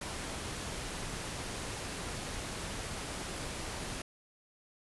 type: low-pass noise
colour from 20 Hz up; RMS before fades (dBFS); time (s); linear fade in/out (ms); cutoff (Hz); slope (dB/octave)
pink; -40; 0.01-4.02; 5; 11000; 96
effects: none